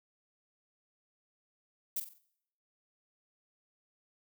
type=noise with echo; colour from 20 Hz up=violet; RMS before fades=-34 dBFS; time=1.96-2 s; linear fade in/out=5 ms; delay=46 ms; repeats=4; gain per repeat=-8 dB; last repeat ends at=2.184 s; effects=noise-tail reverb RT60 0.7 s tail -20 dB re dry

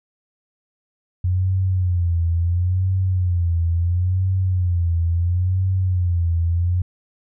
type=tone with vibrato; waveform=sine; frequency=89 Hz; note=F2; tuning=33 cents sharp; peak=-16 dBFS; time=1.24-6.82 s; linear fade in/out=5 ms; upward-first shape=sine; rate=0.73 Hz; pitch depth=100 cents each way; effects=none

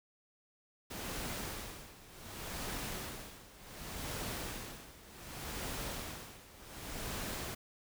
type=noise with tremolo; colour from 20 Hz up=pink; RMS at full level=-40 dBFS; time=0.9-7.55 s; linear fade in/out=10 ms; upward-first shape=sine; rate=0.67 Hz; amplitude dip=85%; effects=none

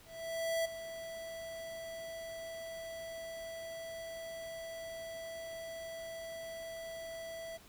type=tone with ADSR envelope; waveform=square; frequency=659.3 Hz; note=E5; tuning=in tune; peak=-31 dBFS; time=0.05-7.58 s; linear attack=600 ms; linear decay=11 ms; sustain=-12 dB; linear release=21 ms; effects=pink hiss -59 dBFS RMS until 7.68 s

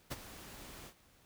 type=noise with ADSR envelope; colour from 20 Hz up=pink; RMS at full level=-39 dBFS; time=0.1-0.94 s; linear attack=19 ms; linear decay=29 ms; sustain=-12 dB; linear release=74 ms; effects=pink hiss -66 dBFS RMS until 1.25 s

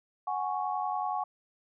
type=chord; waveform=sine; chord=F# suspended second; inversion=none; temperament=equal; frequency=740 / 830.6 / 1108.7 Hz; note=F#5 / G#5 / C#6; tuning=0 / 0 / 0 cents; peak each=-33 / -33 / -35 dBFS; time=0.27-1.24 s; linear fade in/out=5 ms; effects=none

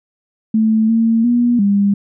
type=tone with pitch steps; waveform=sine; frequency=219.8 / 226.9 / 240.6 / 200.9 Hz; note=A3 / A#3 / B3 / G3; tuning=-2 / -47 / -45 / +43 cents; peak=-10 dBFS; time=0.54-1.94 s; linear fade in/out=5 ms; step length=350 ms; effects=none

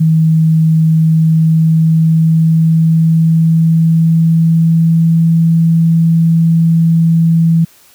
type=tone with pitch glide; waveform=sine; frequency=159.9 to 164.87 Hz; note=D#3 to E3; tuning=+48 to +1 cents; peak=-6 dBFS; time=0-7.65 s; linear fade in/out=10 ms; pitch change=+53 cents; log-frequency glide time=0.87-5.33 s; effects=white hiss -45 dBFS RMS until 7.94 s

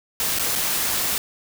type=noise with dropouts; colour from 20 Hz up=white; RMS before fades=-23 dBFS; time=0.2-1.18 s; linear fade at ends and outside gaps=1 ms; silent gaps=0.388-0.395 / 0.554-0.558 s; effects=none

